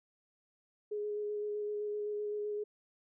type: tone with vibrato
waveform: sine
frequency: 417.5 Hz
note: G#4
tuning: 9 cents sharp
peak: -34 dBFS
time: 0.91-2.64 s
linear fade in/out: 10 ms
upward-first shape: square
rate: 7.8 Hz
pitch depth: 10 cents each way
effects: none